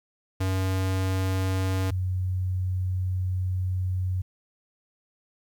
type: tone pair in turn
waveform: square / sine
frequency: 94.4 / 92.3 Hz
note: F#2 / F#2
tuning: +35 / -4 cents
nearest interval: unison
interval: 39 cents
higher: first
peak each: -24 dBFS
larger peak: neither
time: 0.4-1.91 / 1.91-4.22 s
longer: second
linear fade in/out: 10 ms
effects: 10-bit